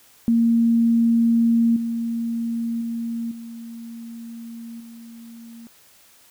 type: tone with level steps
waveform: sine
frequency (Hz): 231.3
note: A#3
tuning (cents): -13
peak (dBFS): -14 / -22 / -24 / -33 / -38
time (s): 0.28-5.67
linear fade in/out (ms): 0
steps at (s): 1.76 / 2.81 / 3.31 / 4.8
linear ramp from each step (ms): 5
effects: white hiss -53 dBFS RMS until 6.3 s